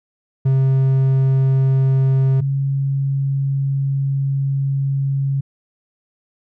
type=tone pair in turn; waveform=triangle / sine; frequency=133.5 / 137.41 Hz; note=C3 / C#3; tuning=+35 / -15 cents; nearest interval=unison; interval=50 cents; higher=second; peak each=-10 / -16 dBFS; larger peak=first; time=0.45-2.41 / 2.41-5.41 s; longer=second; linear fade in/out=10 ms; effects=none